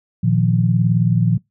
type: chord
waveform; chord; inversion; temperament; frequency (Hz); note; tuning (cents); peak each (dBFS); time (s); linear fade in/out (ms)
sine; Bb suspended fourth; none; equal; 116.54 / 155.56 / 174.61; Bb2 / Eb3 / F3; 0 / 0 / 0; -16 / -19 / -17; 0.23-1.38; 10
effects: noise-tail reverb RT60 0.2 s tail -26 dB re dry